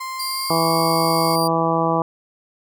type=tone with pitch glide; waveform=35% pulse; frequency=1046 to 1087.9 Hz; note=C6 to C#6; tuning=-1 to -33 cents; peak=-25 dBFS; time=0-1.36 s; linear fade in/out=10 ms; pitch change=+68 cents; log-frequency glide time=0.18-0.74 s
type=tone; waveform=sawtooth; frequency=4737 Hz; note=D8; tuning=14 cents sharp; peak=-22 dBFS; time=0.19-1.48 s; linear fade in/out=10 ms
type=harmonic tone; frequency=164.7 Hz; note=E3; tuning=1 cent flat; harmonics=1 / 2 / 3 / 4 / 5 / 6 / 7; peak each=-24 / -24 / -24 / -24 / -24 / -24 / -24 dBFS; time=0.5-2.02 s; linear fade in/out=2 ms
effects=none